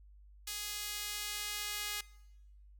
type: tone with high-pass filter sweep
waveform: sawtooth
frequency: 415.3 Hz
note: G#4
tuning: in tune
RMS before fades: -40 dBFS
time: 0.47-2.01 s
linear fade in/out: 5 ms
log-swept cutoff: 3700 to 2400 Hz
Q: 0.71
effects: noise-tail reverb RT60 1.0 s tail -22 dB re dry + added 50 Hz sine -55 dBFS peak until 2.79 s